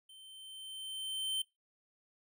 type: tone with level ramp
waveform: square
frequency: 3100 Hz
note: G7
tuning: 20 cents flat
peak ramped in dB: -54 to -32 dBFS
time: 0.09-1.42 s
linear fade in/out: 5 ms
effects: noise-tail reverb RT60 0.2 s tail -21 dB re dry